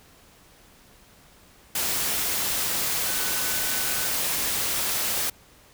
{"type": "tone in noise", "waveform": "sine", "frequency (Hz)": 1500, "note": "F#6", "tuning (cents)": 23, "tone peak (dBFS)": -37, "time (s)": [3.06, 4.07], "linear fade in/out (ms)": 5, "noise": "white", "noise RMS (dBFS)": -26, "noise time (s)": [1.75, 5.3], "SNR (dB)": -14, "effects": ["pink hiss -54 dBFS RMS until 5.73 s"]}